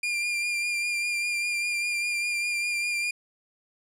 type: tone with vibrato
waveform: 40% pulse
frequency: 2400 Hz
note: D7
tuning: 37 cents sharp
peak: -25 dBFS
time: 0.03-3.11 s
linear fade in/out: 5 ms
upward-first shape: triangle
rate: 5 Hz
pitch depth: 27 cents each way
effects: low-pass 11000 Hz 12 dB/octave